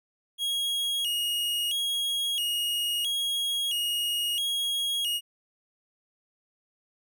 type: tone with vibrato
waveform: 45% pulse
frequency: 3077 Hz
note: G7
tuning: 33 cents flat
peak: -26 dBFS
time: 0.38-5.21 s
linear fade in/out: 50 ms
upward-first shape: square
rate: 0.75 Hz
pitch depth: 120 cents each way
effects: none